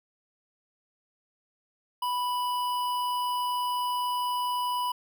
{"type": "tone with notch filter", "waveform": "square", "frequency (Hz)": 987.8, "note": "B5", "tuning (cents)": 0, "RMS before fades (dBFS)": -29, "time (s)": [2.02, 4.92], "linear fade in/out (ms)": 5, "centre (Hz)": 7000, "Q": 1.1, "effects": []}